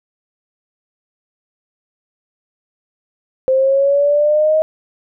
sine linear sweep, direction up, 520 to 631 Hz, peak -10 dBFS, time 3.48-4.62 s, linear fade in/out 0 ms, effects none

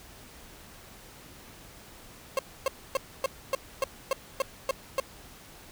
30% pulse tone bursts, 537 Hz, C5, 45 cents sharp, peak -21 dBFS, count 10, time 2.37-5 s, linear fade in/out 2 ms, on 20 ms, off 270 ms, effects pink hiss -50 dBFS RMS until 5.71 s

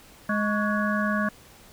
harmonic tone with a mistuned harmonic, 208.9 Hz, G#3, 10 cents sharp, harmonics 1 / 3 / 5 / 7 / 8, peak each -25 / -31 / -30 / -32 / -30 dBFS, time 0.29-1.29 s, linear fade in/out 5 ms, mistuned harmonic 5, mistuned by +120 cents, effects pink hiss -51 dBFS RMS until 1.72 s

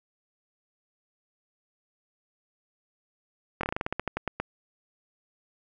slowing click train, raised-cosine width 0.5 ms, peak -13 dBFS, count 14, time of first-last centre 3.61-4.4 s, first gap 23 ms, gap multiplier 1.15, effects none

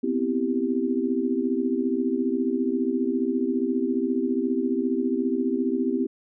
sine chord, C major seventh, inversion third, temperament equal, 246.9 / 261.6 / 329.6 / 392 Hz, B3 / C4 / E4 / G4, 0 / 0 / 0 / 0 cents, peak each -27 / -26 / -29 / -28 dBFS, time 0.03-6.07 s, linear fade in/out 10 ms, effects none

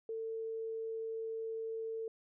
sine tone, 448.2 Hz, A4, 32 cents sharp, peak -37 dBFS, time 0.09-2.08 s, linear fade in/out 2 ms, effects none

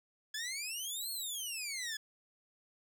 15% pulse exponential two-way sweep, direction up then down, 1684 to 4356 to 1684 Hz, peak -31 dBFS, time 0.34-1.97 s, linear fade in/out 5 ms, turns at 1.11 s, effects none

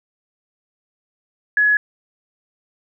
sine tone, 1689 Hz, G#6, 29 cents sharp, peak -12 dBFS, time 1.57-1.77 s, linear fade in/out 2 ms, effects none

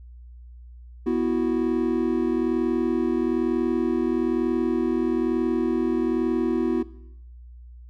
triangle chord, B suspended fourth, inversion none, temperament just, 246.9 / 329.3 / 370.4 Hz, B3 / E4 / F#4, 0 / -2 / +2 cents, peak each -23 dBFS, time 1.06-6.83 s, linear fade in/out 10 ms, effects noise-tail reverb RT60 0.8 s tail -19 dB re dry + added 60 Hz sine -41 dBFS peak until 7.89 s

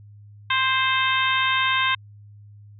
harmonic tone with a mistuned harmonic, 523.3 Hz, C5, in tune, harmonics 2 / 3 / 4 / 5 / 6 / 7, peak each -23 / -25 / -26 / -27 / -28 / -28 dBFS, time 0.5-1.95 s, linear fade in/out 5 ms, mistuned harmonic 3, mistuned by +15 cents, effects added 103 Hz sine -43 dBFS peak until 2.79 s

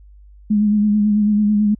sine tone with vibrato, 209.2 Hz, G#3, 13 cents sharp, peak -12 dBFS, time 0.5-1.75 s, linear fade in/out 10 ms, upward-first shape sine, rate 9.1 Hz, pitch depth 33 cents each way, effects added 50 Hz sine -41 dBFS peak until 1.79 s

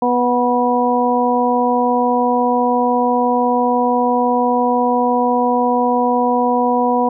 harmonic tone with a mistuned harmonic, 245.9 Hz, B3, 7 cents flat, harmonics 1 / 2 / 3 / 4, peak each -18 / -18 / -18 / -18 dBFS, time 0.02-7.09 s, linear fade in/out 5 ms, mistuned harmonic 4, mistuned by -17 cents, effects none

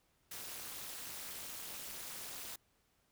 white noise with amplitude modulation, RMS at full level -42 dBFS, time 0.31-2.56 s, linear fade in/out 5 ms, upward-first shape sine, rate 258 Hz, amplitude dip 100%, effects pink hiss -75 dBFS RMS until 3.11 s

